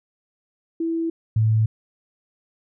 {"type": "tone pair in turn", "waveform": "sine", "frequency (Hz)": [329.6, 109.99], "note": ["E4", "A2"], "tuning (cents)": [0, 0], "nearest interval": "octave + perfect fifth", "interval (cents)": 1900, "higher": "first", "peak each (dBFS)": [-21, -15], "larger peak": "second", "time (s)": [[0.8, 1.1], [1.36, 1.66]], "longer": "neither", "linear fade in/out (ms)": 5, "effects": []}